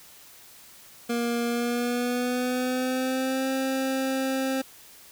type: tone with pitch glide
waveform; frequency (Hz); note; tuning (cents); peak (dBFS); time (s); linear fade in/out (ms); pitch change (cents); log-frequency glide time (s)
25% pulse; 236.3 to 265.2; A#3 to C4; +24 to +23; -21; 1.09-4.62; 10; +199; 1.46-3.48
effects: white hiss -50 dBFS RMS until 5.11 s